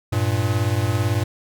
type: beating tone pair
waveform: square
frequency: 97.8 / 115.8 Hz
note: G2 / A#2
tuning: -4 / -11 cents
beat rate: 18 Hz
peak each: -22 dBFS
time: 0.12-1.24 s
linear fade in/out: 10 ms
effects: none